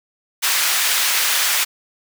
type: high-pass noise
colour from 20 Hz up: pink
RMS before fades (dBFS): -18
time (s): 0.42-1.65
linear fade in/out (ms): 20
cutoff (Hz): 1600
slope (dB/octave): 12
effects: none